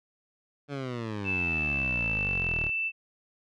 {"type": "exponential sweep", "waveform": "15% pulse", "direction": "down", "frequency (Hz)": [145.9, 36.13], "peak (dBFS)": -26, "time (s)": [0.68, 2.71], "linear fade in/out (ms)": 50}
{"type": "tone with pitch glide", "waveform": "sine", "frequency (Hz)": [2637, 2654], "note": ["E7", "E7"], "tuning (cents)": [0, 11], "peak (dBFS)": -26, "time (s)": [1.24, 2.92], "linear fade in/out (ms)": 50, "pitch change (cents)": 11, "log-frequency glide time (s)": [1.48, 2.22]}
{"effects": ["low-pass 4000 Hz 12 dB/octave"]}